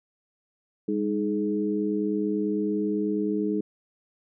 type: tone cluster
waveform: sine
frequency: 203.4 / 312.1 / 421.6 Hz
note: G#3 / D#4 / G#4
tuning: -36 / +5 / +26 cents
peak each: -28 / -27 / -29 dBFS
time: 0.88-3.61 s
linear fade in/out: 5 ms
effects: none